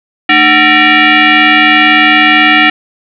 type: tone with frequency modulation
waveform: sine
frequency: 220 Hz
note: A3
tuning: in tune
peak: -3 dBFS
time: 0.29-2.7 s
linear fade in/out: 5 ms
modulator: 523 Hz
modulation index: 5.2
effects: none